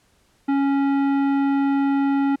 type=tone with tanh clipping; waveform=sine; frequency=277.2 Hz; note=C#4; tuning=in tune; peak=-19 dBFS; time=0.48-2.36 s; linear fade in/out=10 ms; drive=14 dB; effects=pink hiss -61 dBFS RMS until 2.4 s + low-pass 11000 Hz 12 dB/octave